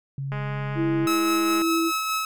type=tone with pitch glide; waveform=sine; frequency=137.4 to 138.76 Hz; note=C#3 to C#3; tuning=-15 to +2 cents; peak=-27 dBFS; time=0.18-1.06 s; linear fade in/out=2 ms; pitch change=+17 cents; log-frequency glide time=0.68-0.83 s
type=click train; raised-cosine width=0.5 ms; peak=-20 dBFS; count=271; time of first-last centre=0.32-1.618 s; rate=208 Hz
type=tone with vibrato; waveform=sine; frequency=330 Hz; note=E4; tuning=2 cents sharp; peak=-21 dBFS; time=0.75-1.92 s; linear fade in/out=50 ms; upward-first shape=sine; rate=11 Hz; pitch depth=8 cents each way
type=tone with tremolo; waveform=sawtooth; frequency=1292 Hz; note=E6; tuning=35 cents flat; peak=-19 dBFS; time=1.07-2.25 s; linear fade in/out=2 ms; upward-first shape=sine; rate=4.9 Hz; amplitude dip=30%
effects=none

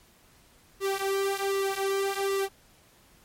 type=tone with flanger; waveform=sawtooth; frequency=392 Hz; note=G4; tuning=in tune; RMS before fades=-28 dBFS; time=0.8-2.49 s; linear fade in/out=50 ms; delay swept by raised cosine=1.2 to 4 ms; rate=1.3 Hz; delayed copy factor=-0.85; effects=pink hiss -59 dBFS RMS until 3.24 s + MP3 64 kbps

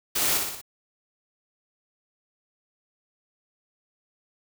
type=noise with echo; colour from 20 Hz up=white; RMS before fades=-25 dBFS; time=0.15-0.38 s; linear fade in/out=10 ms; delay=59 ms; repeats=4; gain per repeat=-4 dB; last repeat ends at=0.616 s; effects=none

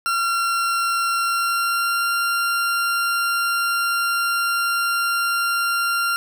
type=tone with pitch glide; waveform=40% pulse; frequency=1371 to 1385.3 Hz; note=F6 to F6; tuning=-32 to -14 cents; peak=-18 dBFS; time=0.06-6.16 s; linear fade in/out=0 ms; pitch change=+18 cents; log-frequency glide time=1.18-2.11 s; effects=none

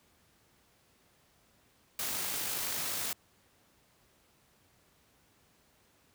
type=noise with amplitude modulation; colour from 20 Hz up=white; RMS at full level=-34 dBFS; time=1.99-3.13 s; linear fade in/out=2 ms; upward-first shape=sine; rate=52 Hz; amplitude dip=25%; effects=pink hiss -67 dBFS RMS until 6.14 s + high-pass 60 Hz 12 dB/octave

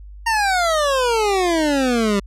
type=exponential sweep; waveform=25% pulse; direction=down; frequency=932.3 to 194.9 Hz; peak=-12 dBFS; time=0.26-2.2 s; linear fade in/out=10 ms; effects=added 50 Hz sine -35 dBFS peak until 2.26 s + low-pass 9000 Hz 12 dB/octave

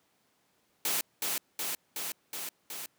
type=noise with echo; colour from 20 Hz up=white; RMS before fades=-30 dBFS; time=0.85-1.01 s; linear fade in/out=2 ms; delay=370 ms; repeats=5; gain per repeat=-2 dB; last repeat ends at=2.86 s; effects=pink hiss -71 dBFS RMS until 2.98 s + high-pass 150 Hz 12 dB/octave

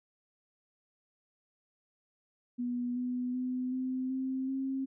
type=tone with pitch steps; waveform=sine; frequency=244.3 / 248.7 / 253.2 / 257.8 / 262.4 / 267.2 Hz; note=B3 / B3 / B3 / C4 / C4 / C4; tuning=-19 / +12 / +43 / -26 / +5 / +36 cents; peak=-31 dBFS; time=2.58-4.86 s; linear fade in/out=20 ms; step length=380 ms; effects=none

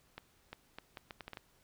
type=accelerating click train; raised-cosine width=0.3 ms; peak=-28 dBFS; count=9; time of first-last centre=0.18-1.372 s; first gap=350 ms; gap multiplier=0.73; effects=pink hiss -69 dBFS RMS until 1.63 s

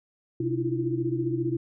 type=tone cluster; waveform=sine; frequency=128.4 / 304.9 / 332.4 / 347.3 Hz; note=C3 / D#4 / E4 / F4; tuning=-32 / -35 / +15 / -10 cents; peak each=-30 / -35 / -28 / -31 dBFS; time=0.4-1.57 s; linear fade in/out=5 ms; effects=none

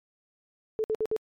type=tone bursts; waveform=sine; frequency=436.3 Hz; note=A4; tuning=15 cents flat; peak=-24 dBFS; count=4; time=0.79-1.164 s; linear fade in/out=0 ms; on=50 ms; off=58 ms; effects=MP3 96 kbps

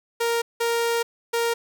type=tone bursts at uneven times; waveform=sawtooth; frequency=466.3 Hz; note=A#4; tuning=1 cent sharp; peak=-17 dBFS; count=3; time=0.2-0.42 / 0.6-1.03 / 1.33-1.54 s; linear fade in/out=10 ms; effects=none

